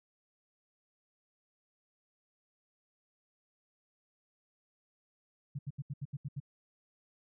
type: tone bursts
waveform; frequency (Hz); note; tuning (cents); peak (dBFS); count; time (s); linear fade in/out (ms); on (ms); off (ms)
sine; 140.6; C#3; +25; -35; 8; 5.55-6.402; 10; 40; 76
effects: none